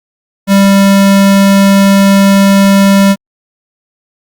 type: tone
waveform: square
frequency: 197 Hz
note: G3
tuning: 9 cents sharp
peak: -4 dBFS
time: 0.47-3.16 s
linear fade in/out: 50 ms
effects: Opus 48 kbps